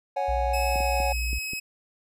triangle chord, C# suspended fourth, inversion none, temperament equal, 554.4 / 740 / 830.6 Hz, C#5 / F#5 / G#5, 0 / 0 / 0 cents, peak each -27 dBFS, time 0.16-1.13 s, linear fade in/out 10 ms
sine tone with vibrato, 60.1 Hz, B1, 46 cents flat, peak -26 dBFS, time 0.28-1.39 s, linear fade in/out 10 ms, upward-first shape sine, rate 14 Hz, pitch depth 18 cents each way
sawtooth tone with pitch glide, 2574 to 2556 Hz, E7 to D#7, -42 to +46 cents, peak -27 dBFS, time 0.53-1.6 s, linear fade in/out 10 ms, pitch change -12 cents, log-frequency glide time 0.71-0.81 s
clicks, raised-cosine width 3 ms, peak -25 dBFS, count 5, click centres 0.758 / 0.805 / 1.003 / 1.331 / 1.534 s
effects none

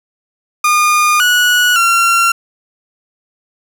30% pulse tone with pitch steps, 1216 / 1465 / 1370 Hz, D#6 / F#6 / F6, -40 / -18 / -34 cents, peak -6 dBFS, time 0.64-2.32 s, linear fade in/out 5 ms, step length 560 ms, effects none

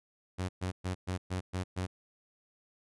sawtooth tone bursts, 92.2 Hz, F#2, 6 cents flat, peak -28 dBFS, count 7, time 0.38-1.87 s, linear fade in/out 20 ms, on 110 ms, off 120 ms, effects resampled to 24000 Hz

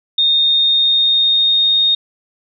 sine tone with pitch glide, 3675 to 3701 Hz, A#7 to A#7, -25 to -13 cents, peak -10 dBFS, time 0.18-1.95 s, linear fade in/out 5 ms, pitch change +12 cents, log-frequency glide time 0.41-1.79 s, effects none

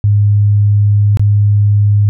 sine tone with dropouts, 103 Hz, G#2, 14 cents flat, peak -6 dBFS, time 0.04-2.09 s, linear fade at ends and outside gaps 0 ms, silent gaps 1.172-1.195 s, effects none

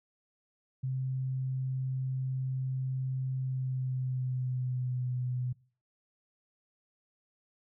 sine tone with pitch glide, 130.81 to 125.34 Hz, C3 to B2, 0 to +26 cents, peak -30 dBFS, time 0.83-5.53 s, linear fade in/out 10 ms, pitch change -74 cents, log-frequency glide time 3.37-5.11 s, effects noise-tail reverb RT60 0.4 s tail -22 dB re dry

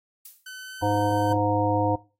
violet noise with exponential decay, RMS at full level -37 dBFS, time 0.25-0.51 s, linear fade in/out 5 ms, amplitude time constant 55 ms
sawtooth tone with pitch glide, 1516 to 1535.4 Hz, F#6 to G6, +42 to -36 cents, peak -34 dBFS, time 0.46-1.33 s, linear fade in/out 5 ms, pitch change +22 cents, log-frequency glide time 0.6-0.98 s
harmonic tone, 103.2 Hz, G#2, 10 cents flat, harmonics 1 / 3 / 5 / 7 / 9, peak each -27 / -27 / -27 / -27 / -27 dBFS, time 0.82-1.96 s, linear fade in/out 10 ms
effects noise-tail reverb RT60 0.3 s tail -19 dB re dry + AAC 48 kbps

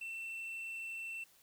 triangle tone, 2687 Hz, E7, 33 cents sharp, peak -39 dBFS, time 0.01-1.24 s, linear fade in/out 5 ms, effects white hiss -66 dBFS RMS until 1.42 s

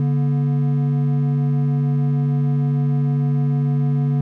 triangle tone pair together, 143.4 / 241.2 Hz, D3 / B3, -41 / -41 cents, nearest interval major sixth, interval 900 cents, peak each -14 / -23 dBFS, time 0-4.21 s, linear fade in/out 2 ms, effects none

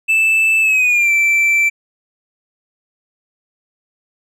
triangle tone with pitch glide, 2637 to 2336 Hz, E7 to D7, 0 to -10 cents, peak -9 dBFS, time 0.08-1.7 s, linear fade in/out 20 ms, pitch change -210 cents, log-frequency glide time 0.61-1.11 s, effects none

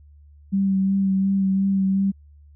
sine tone with vibrato, 193.8 Hz, G3, 20 cents flat, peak -17 dBFS, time 0.52-2.12 s, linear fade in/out 20 ms, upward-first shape sine, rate 2.8 Hz, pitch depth 20 cents each way, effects added 73 Hz sine -46 dBFS peak until 2.55 s

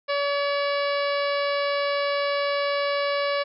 harmonic tone, 569 Hz, C#5, 45 cents sharp, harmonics 1 / 2 / 3 / 4 / 5 / 6 / 7 / 8 / 9, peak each -24 / -29 / -33 / -33 / -37 / -42 / -37 / -40 / -41 dBFS, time 0.08-3.44 s, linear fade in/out 20 ms, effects none

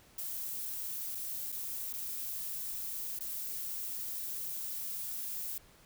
violet noise with dropouts, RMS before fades -39 dBFS, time 0.18-5.58 s, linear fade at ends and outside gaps 2 ms, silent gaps 1.149-1.153 / 1.519-1.525 / 1.927-1.937 / 3.189-3.207 s, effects pink hiss -61 dBFS RMS until 5.85 s

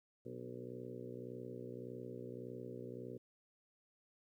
harmonic tone with a mistuned harmonic, 61.74 Hz, B1, in tune, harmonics 2 / 3 / 4 / 5 / 6 / 7 / 8 / 9, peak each -52 / -57 / -52 / -58 / -51 / -52 / -53 / -61 dBFS, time 0.25-3.18 s, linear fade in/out 10 ms, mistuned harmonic 5, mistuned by -38 cents, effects 13-bit

